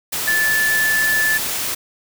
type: tone in noise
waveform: sine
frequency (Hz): 1744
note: A6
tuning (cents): -16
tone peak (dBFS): -15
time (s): 0.27-1.38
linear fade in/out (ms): 10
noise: white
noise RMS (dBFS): -23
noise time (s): 0.12-1.75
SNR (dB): +5
effects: none